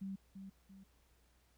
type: tone with echo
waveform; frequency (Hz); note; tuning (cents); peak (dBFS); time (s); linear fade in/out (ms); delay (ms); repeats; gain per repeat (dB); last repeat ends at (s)
sine; 193.7; G3; -20; -40; 0.01-0.16; 10; 340; 2; -7; 0.84
effects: added 60 Hz sine -70 dBFS peak until 1.57 s + pink hiss -74 dBFS RMS until 1.57 s